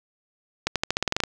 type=accelerating click train; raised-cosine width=0.2 ms; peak=-5 dBFS; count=11; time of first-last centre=0.67-1.237 s; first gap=87 ms; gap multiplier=0.9; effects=none